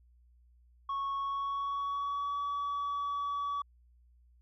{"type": "tone with pitch glide", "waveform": "sine", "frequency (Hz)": [1104, 1140.3], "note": ["C#6", "C#6"], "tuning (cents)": [-7, 49], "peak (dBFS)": -29, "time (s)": [0.89, 3.62], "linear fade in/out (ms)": 5, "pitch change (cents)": 56, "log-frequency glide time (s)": [1.17, 2.39], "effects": ["tanh soft clip ceiling -31 dBFS", "added 60 Hz sine -60 dBFS peak until 4.41 s"]}